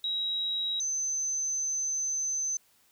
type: tone pair in turn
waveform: sine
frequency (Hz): 3842 / 6152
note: B7 / G8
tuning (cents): -48 / -33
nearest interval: minor sixth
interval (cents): 815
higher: second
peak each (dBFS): -28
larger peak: neither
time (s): 0.04-0.8 / 0.8-2.57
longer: second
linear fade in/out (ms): 2
effects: white hiss -65 dBFS RMS until 2.91 s